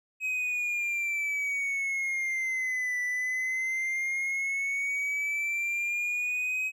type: exponential two-way sweep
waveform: triangle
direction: down then up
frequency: 2541 to 1975.5 to 2541 Hz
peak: -26 dBFS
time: 0.2-6.72 s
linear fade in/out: 50 ms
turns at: 3.01 s
effects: none